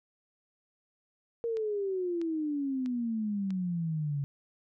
sine exponential sweep, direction down, 470.2 to 138.59 Hz, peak -29 dBFS, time 1.44-4.24 s, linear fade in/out 0 ms
click train, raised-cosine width 0.2 ms, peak -31 dBFS, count 4, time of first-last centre 1.57-3.505 s, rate 1.55 Hz
effects none

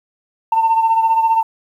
sine beating tone pair, 899 / 914 Hz, A5 / A#5, +37 / -34 cents, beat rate 15 Hz, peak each -11 / -18 dBFS, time 0.52-1.43 s, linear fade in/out 5 ms, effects tanh soft clip ceiling -7 dBFS + 8-bit

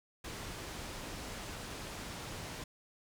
pink low-pass noise, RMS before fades -44 dBFS, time 0.24-2.64 s, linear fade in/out 5 ms, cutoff 8900 Hz, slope 12 dB/octave, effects none

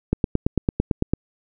click train, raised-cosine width 3 ms, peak -5 dBFS, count 10, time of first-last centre 0.13-1.136 s, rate 8.95 Hz, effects none

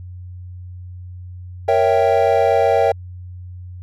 triangle chord, A# diminished seventh, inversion none, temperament equal, 466.2 / 554.4 / 659.3 / 784 Hz, A#4 / C#5 / E5 / G5, 0 / 0 / 0 / 0 cents, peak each -16 dBFS, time 1.68-2.92 s, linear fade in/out 5 ms, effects added 90 Hz sine -31 dBFS peak until 3.82 s

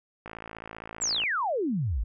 click train, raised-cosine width 0.5 ms, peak -24 dBFS, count 55, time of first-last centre 0.26-1.236 s, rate 55.3 Hz
sine exponential sweep, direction down, 7902 to 46.44 Hz, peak -25 dBFS, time 1.01-2.04 s, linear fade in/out 10 ms
effects none

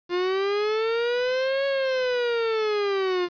45% pulse linear two-way sweep, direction up then down, 349.2 to 554.4 to 349.2 Hz, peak -22 dBFS, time 0.09-3.29 s, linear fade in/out 50 ms, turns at 1.66 s, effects resampled to 11025 Hz + 8-bit

